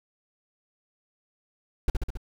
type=noise with echo; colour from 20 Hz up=brown; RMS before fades=-20 dBFS; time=1.88-1.9 s; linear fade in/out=2 ms; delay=68 ms; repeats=4; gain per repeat=-3 dB; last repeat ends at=2.172 s; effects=none